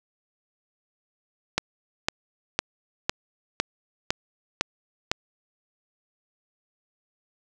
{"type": "click train", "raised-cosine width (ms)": 0.2, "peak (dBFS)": -4, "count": 8, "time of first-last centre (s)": [1.58, 5.115], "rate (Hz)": 1.98, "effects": []}